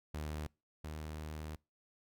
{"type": "tone pair in turn", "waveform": "sawtooth", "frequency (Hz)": [76.1, 77.12], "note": ["D#2", "D#2"], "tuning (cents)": [-38, -15], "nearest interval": "unison", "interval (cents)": 23, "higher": "second", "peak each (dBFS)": [-35, -38], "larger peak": "first", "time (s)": [[0.14, 0.47], [0.84, 1.56]], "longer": "second", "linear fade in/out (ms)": 5, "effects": ["noise-tail reverb RT60 0.3 s tail -26 dB re dry"]}